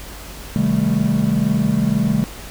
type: chord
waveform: triangle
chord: A half-diminished seventh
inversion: first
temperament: just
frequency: 132 / 158.4 / 198 / 220 Hz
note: C3 / Eb3 / G3 / A3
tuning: +16 / +31 / +18 / 0 cents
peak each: -21 / -20 / -17 / -17 dBFS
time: 0.56-2.24 s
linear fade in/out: 0 ms
effects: added 50 Hz sine -36 dBFS peak until 2.5 s + pink hiss -36 dBFS RMS until 2.5 s